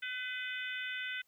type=harmonic tone; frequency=504 Hz; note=B4; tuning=35 cents sharp; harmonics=3 / 4 / 5 / 6 / 7; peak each=-40 / -42 / -44 / -46 / -47 dBFS; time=0.02-1.22 s; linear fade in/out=10 ms; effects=white hiss -74 dBFS RMS until 1.27 s